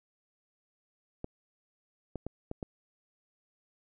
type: clicks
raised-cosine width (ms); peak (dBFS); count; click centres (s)
2; -23; 5; 1.244 / 2.157 / 2.266 / 2.514 / 2.628
effects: none